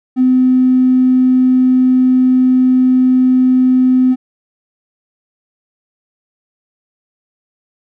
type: tone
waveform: triangle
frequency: 255.6 Hz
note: C4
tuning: 40 cents flat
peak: -3 dBFS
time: 0.16-4.16 s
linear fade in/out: 50 ms
effects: tanh soft clip ceiling -5 dBFS